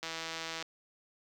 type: click train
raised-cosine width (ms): 0.2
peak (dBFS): -21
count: 98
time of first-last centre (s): 0.03-0.625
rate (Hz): 163
effects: high-pass 200 Hz 12 dB/octave + 9-bit